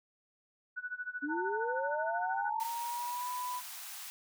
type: tone with tremolo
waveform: sine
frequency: 1480 Hz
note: F#6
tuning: in tune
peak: -34 dBFS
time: 0.76-2.51 s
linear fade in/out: 20 ms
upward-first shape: sine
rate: 13 Hz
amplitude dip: 90%
type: linear sweep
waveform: sine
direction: up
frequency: 276.4 to 920 Hz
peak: -34 dBFS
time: 1.22-2.67 s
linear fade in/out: 20 ms
type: tone with pitch glide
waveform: sine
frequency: 900 to 992.9 Hz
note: A5 to B5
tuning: +39 to +9 cents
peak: -35 dBFS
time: 1.28-3.62 s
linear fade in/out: 50 ms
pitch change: +170 cents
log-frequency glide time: 2.37-3.31 s
type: high-pass noise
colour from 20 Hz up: white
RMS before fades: -45 dBFS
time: 2.6-4.1 s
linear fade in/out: 0 ms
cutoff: 680 Hz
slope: 96 dB/octave
effects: none